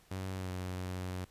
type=tone with pitch glide; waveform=sawtooth; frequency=94.5 to 91.7 Hz; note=F#2 to F#2; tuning=+37 to -15 cents; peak=-33 dBFS; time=0.11-1.25 s; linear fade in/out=5 ms; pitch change=-52 cents; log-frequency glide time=0.36-0.5 s; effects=pink hiss -64 dBFS RMS until 1.3 s + resampled to 32000 Hz